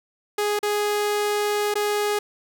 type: tone with dropouts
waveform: sawtooth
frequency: 415.3 Hz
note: G#4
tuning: in tune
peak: -17 dBFS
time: 0.38-2.19 s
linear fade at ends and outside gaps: 5 ms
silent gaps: 0.591-0.629 / 1.741-1.754 s
effects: none